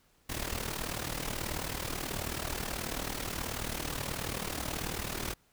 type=noise with amplitude modulation; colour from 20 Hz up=pink; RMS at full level=-33 dBFS; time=0.29-5.34 s; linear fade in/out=10 ms; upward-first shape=sine; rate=38.5 Hz; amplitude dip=75%; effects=pink hiss -68 dBFS RMS until 5.52 s